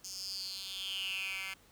10% pulse tone with high-pass filter sweep, 191.6 Hz, G3, 39 cents flat, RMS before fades -40 dBFS, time 0.04-1.54 s, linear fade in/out 5 ms, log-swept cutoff 5900 to 2000 Hz, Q 7.5, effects pink hiss -63 dBFS RMS until 1.71 s

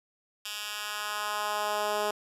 10% pulse tone with high-pass filter sweep, 209.1 Hz, G#3, 12 cents sharp, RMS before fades -32 dBFS, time 0.45-2.11 s, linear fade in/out 5 ms, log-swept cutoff 2800 to 440 Hz, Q 1.2, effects resampled to 32000 Hz

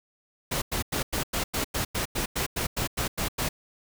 pink noise bursts, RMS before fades -28 dBFS, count 15, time 0.51-3.49 s, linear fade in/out 10 ms, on 110 ms, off 95 ms, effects none

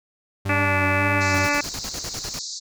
40% pulse tone with vibrato, 97.2 Hz, G2, 14 cents flat, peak -23 dBFS, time 0.45-1.47 s, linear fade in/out 10 ms, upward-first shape sine, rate 1.9 Hz, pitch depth 49 cents each way
harmonic tone, 290 Hz, D4, 22 cents flat, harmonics 1 / 2 / 3 / 4 / 5 / 6 / 7 / 8 / 9, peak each -28 / -28 / -28 / -28 / -28 / -28 / -28 / -28 / -28 dBFS, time 0.49-1.61 s, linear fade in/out 5 ms
pink band-pass noise, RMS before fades -33 dBFS, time 1.2-2.6 s, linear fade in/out 20 ms, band 4000 to 7300 Hz, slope 96 dB/octave
pink noise with tremolo, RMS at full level -33 dBFS, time 1.34-2.39 s, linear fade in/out 2 ms, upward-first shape square, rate 10 Hz, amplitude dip 80%
effects none

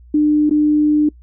sine tone with dropouts, 300 Hz, D4, 37 cents sharp, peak -10 dBFS, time 0.14-1.09 s, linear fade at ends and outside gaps 5 ms, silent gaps 0.496-0.509 s, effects noise-tail reverb RT60 0.1 s tail -24 dB re dry + added 60 Hz sine -40 dBFS peak until 1.22 s

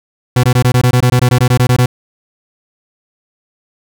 40% pulse tone bursts, 124.6 Hz, B2, 16 cents sharp, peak -6 dBFS, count 16, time 0.36-1.86 s, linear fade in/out 5 ms, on 75 ms, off 20 ms, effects none

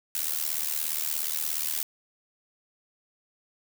blue noise with amplitude modulation, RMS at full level -26 dBFS, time 0.15-1.83 s, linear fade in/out 2 ms, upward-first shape sine, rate 77 Hz, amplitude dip 85%, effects none

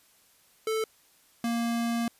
square tone pair in turn, 440 / 233.5 Hz, A4 / A#3, 0 / +3 cents, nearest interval major seventh, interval 1097 cents, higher first, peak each -27 dBFS, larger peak neither, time 0.67-0.84 / 1.44-2.08 s, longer second, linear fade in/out 2 ms, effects white hiss -62 dBFS RMS until 2.19 s + resampled to 32000 Hz

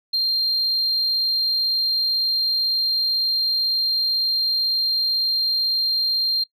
sine tone, 4186 Hz, C8, in tune, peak -16 dBFS, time 0.13-6.44 s, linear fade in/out 10 ms, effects noise-tail reverb RT60 0.1 s tail -21 dB re dry + tanh soft clip ceiling -16 dBFS

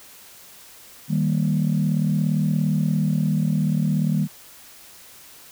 sine chord, Eb major, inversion none, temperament equal, 155.56 / 196 / 233.1 Hz, Eb3 / G3 / Bb3, 0 / 0 / 0 cents, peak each -20 / -22 / -25 dBFS, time 1.08-4.28 s, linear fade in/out 50 ms, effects tanh soft clip ceiling -11 dBFS + white hiss -46 dBFS RMS until 5.51 s

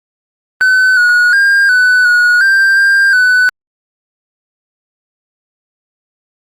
triangle tone with pitch steps, 1516 / 1455 / 1606 / 1495 / 1454 / 1578 / 1593 / 1497 Hz, F#6 / F#6 / G6 / F#6 / F#6 / G6 / G6 / F#6, +42 / -29 / +41 / +17 / -31 / +11 / +27 / +20 cents, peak -4 dBFS, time 0.61-3.49 s, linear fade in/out 0 ms, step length 360 ms, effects Opus 24 kbps

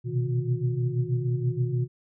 sine tone cluster, 120.3 / 126.6 / 134.9 / 157.8 / 360.2 Hz, B2 / B2 / C#3 / D#3 / F#4, -45 / +43 / -47 / +25 / -46 cents, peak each -29 / -26 / -35 / -34 / -35 dBFS, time 0.04-1.88 s, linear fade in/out 50 ms, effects none

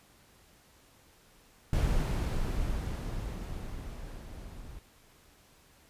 brown noise with level ramp, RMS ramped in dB -27 to -46 dBFS, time 1.73-4.79 s, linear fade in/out 2 ms, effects pink hiss -61 dBFS RMS until 5.89 s + resampled to 32000 Hz

